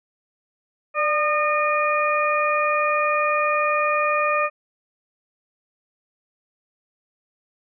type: harmonic tone with a mistuned harmonic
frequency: 610 Hz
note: D#5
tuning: 34 cents flat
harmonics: 1 / 2 / 3 / 4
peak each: -23 / -21 / -29 / -25 dBFS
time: 0.94-4.5 s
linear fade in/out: 50 ms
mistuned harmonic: 1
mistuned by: -51 cents
effects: none